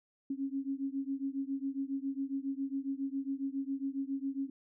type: beating tone pair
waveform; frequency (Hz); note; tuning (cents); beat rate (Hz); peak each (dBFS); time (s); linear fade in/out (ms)
sine; 270 / 277.3; C#4 / C#4; -45 / +1; 7.3; -36 / -37; 0.3-4.5; 5
effects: none